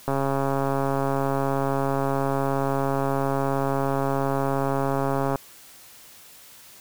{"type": "click train", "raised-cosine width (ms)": 1, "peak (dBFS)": -11, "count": 724, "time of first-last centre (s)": [0.08, 5.357], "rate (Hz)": 137, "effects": ["white hiss -48 dBFS RMS until 6.8 s"]}